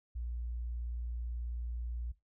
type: tone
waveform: sine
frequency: 59.2 Hz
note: A#1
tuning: 27 cents sharp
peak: -36 dBFS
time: 0.15-2.12 s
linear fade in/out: 10 ms
effects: noise-tail reverb RT60 0.2 s tail -17 dB re dry